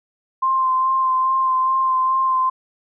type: tone with vibrato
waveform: sine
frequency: 1046.5 Hz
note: C6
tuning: in tune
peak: -15 dBFS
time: 0.42-2.5 s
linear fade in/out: 10 ms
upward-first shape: sine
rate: 2.4 Hz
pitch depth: 17 cents each way
effects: none